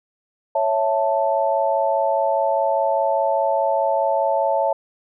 sine chord, A major, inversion first, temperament equal, 554.4 / 659.3 / 880 Hz, C#5 / E5 / A5, 0 / 0 / 0 cents, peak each -21 dBFS, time 0.55-4.73 s, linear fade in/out 5 ms, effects none

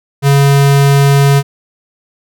square tone, 140 Hz, C#3, 18 cents sharp, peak -6 dBFS, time 0.22-1.43 s, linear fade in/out 50 ms, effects none

